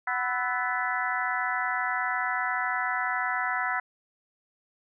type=harmonic tone with a mistuned harmonic; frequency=248.2 Hz; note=B3; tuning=9 cents sharp; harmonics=3 / 4 / 5 / 6 / 7 / 8; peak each=-33 / -33 / -33 / -33 / -33 / -33 dBFS; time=0.07-3.8 s; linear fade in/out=5 ms; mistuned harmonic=5; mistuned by=+100 cents; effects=none